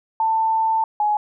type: tone pair in turn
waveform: sine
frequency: 890 / 840 Hz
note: A5 / G#5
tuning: +20 / +19 cents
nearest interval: minor second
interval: 101 cents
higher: first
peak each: -16 dBFS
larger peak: neither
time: 0.2-0.84 / 1-1.17 s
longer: first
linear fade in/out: 2 ms
effects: none